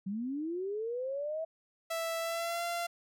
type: linear sweep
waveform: sine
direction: up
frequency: 185 to 655 Hz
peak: -33 dBFS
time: 0.06-1.45 s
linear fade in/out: 10 ms
type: tone with pitch glide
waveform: sawtooth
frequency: 660 to 687.6 Hz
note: E5 to F5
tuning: +2 to -27 cents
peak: -29 dBFS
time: 1.9-2.87 s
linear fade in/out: 10 ms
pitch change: +71 cents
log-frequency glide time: 2.19-2.64 s
effects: none